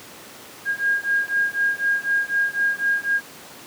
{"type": "beating tone pair", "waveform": "sine", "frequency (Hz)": [1622, 1626], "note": ["G#6", "G#6"], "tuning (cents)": [-41, -37], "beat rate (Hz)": 4, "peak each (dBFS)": -22, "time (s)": [0.65, 3.21], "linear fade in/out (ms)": 50, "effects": ["pink hiss -41 dBFS RMS until 3.66 s", "high-pass 200 Hz 12 dB/octave"]}